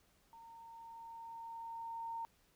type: tone with level ramp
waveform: sine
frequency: 917 Hz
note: A#5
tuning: 29 cents flat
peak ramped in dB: -54 to -39 dBFS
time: 0.33-2.25 s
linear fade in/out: 0 ms
effects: pink hiss -72 dBFS RMS until 2.55 s